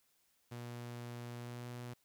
sawtooth tone with pitch glide, 120 to 121.68 Hz, B2 to B2, -49 to -25 cents, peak -40 dBFS, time 0.51-1.94 s, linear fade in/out 10 ms, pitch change +24 cents, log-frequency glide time 1.36-1.68 s, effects white hiss -75 dBFS RMS until 2.04 s

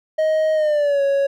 triangle tone with pitch glide, 627 to 555.4 Hz, D#5 to C#5, +13 to +3 cents, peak -13 dBFS, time 0.18-1.27 s, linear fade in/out 10 ms, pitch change -210 cents, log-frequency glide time 0.54-1.02 s, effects none

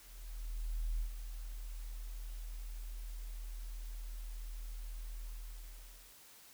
sine tone with ADSR envelope, 40.1 Hz, E1, 47 cents flat, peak -32 dBFS, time 0-6.16 s, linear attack 1000 ms, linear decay 100 ms, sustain -9 dB, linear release 910 ms, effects white hiss -59 dBFS RMS until 6.53 s

